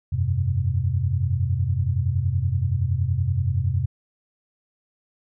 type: chord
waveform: sine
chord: F suspended second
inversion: none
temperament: equal with one note detuned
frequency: 87.31 / 98 / 128.34 Hz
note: F2 / G2 / C3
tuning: 0 / 0 / -33 cents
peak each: -24 dBFS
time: 0.12-3.86 s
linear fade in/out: 10 ms
effects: none